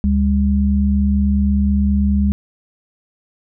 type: tone pair together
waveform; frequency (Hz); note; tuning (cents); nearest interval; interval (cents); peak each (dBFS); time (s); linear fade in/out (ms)
sine; 72.51 / 201.8; D2 / G#3; -22 / -49; octave + tritone; 1773; -15; 0.04-2.32; 0
effects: none